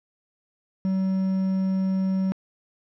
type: tone with quantisation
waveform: triangle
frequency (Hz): 190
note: F#3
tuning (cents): +46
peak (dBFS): -19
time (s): 0.85-2.32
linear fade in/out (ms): 0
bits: 7
effects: low-pass 3000 Hz 12 dB/octave